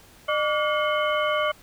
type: tone cluster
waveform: sine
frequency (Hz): 606 / 1152 / 1428 / 2159 / 3031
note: D#5 / D6 / F6 / C#7 / F#7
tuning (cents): -46 / -34 / +38 / -46 / +41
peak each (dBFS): -24 / -26 / -30 / -31 / -32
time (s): 0.28-1.52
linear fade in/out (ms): 10
effects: pink hiss -52 dBFS RMS until 1.62 s